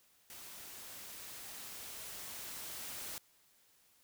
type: noise with level ramp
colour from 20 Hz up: white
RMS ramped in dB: -51 to -44 dBFS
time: 0.3-3.18 s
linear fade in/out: 0 ms
effects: white hiss -69 dBFS RMS until 4.03 s